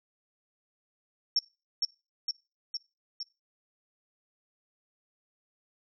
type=tone with echo; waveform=sine; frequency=5460 Hz; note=F8; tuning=40 cents flat; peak=-22 dBFS; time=1.36-1.39 s; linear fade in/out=2 ms; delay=460 ms; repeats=4; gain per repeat=-3 dB; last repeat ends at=3.23 s; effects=noise-tail reverb RT60 0.3 s tail -22 dB re dry